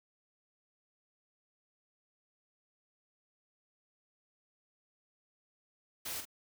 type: noise with echo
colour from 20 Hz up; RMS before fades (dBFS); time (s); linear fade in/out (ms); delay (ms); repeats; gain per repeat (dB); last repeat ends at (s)
white; -40; 6.05-6.21; 10; 44; 1; -7; 6.254
effects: none